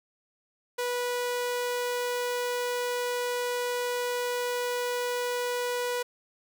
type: tone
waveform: sawtooth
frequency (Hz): 489.7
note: B4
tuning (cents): -15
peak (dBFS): -24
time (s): 0.78-6.03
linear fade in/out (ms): 10
effects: none